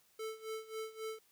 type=tone with tremolo; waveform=square; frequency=440 Hz; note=A4; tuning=in tune; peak=-39 dBFS; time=0.19-1.19 s; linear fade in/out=5 ms; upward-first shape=sine; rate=3.7 Hz; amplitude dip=85%; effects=white hiss -70 dBFS RMS until 1.31 s